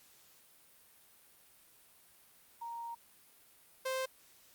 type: tone pair in turn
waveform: sine / sawtooth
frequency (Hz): 932.3 / 523.2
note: A#5 / C5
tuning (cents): 0 / 0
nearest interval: minor seventh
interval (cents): 1000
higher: first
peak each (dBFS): -40 / -30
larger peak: second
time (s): 2.61-2.95 / 3.85-4.06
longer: first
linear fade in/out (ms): 10
effects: white hiss -63 dBFS RMS until 4.54 s + Opus 48 kbps